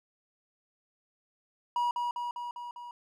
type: tone with echo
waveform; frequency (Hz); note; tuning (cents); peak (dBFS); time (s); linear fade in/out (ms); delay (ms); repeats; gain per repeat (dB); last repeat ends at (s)
triangle; 963; B5; -44; -24; 1.76-1.91; 2; 200; 5; -3; 2.91
effects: none